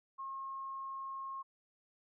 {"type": "tone", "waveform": "sine", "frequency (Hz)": 1078, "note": "C#6", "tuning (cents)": -49, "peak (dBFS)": -40, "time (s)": [0.18, 1.43], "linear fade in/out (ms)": 20, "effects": []}